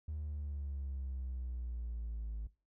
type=exponential sweep; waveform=triangle; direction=down; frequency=77.2 to 53 Hz; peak=-35 dBFS; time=0.08-2.47 s; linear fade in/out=5 ms; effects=noise-tail reverb RT60 0.3 s tail -21 dB re dry + tanh soft clip ceiling -33 dBFS